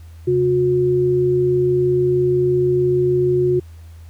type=tone pair together; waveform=sine; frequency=135.37 / 361.7 Hz; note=C#3 / F#4; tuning=-41 / -39 cents; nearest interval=octave + perfect fourth; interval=1702 cents; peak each=-21 / -14 dBFS; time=0.27-3.6 s; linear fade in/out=10 ms; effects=added 82 Hz sine -36 dBFS peak until 4.09 s + pink hiss -54 dBFS RMS until 4.09 s